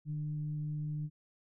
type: tone with frequency modulation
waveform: sine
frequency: 150.9 Hz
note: D3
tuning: 47 cents sharp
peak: -34 dBFS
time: 0.05-1.1 s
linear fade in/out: 50 ms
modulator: 146 Hz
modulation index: 0.25
effects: none